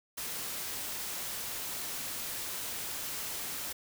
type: noise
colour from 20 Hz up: white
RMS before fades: -38 dBFS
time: 0.17-3.73 s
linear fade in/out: 10 ms
effects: none